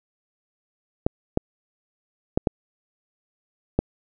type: clicks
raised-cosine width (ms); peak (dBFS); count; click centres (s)
2; -5; 5; 1.065 / 1.374 / 2.375 / 2.472 / 3.79
effects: none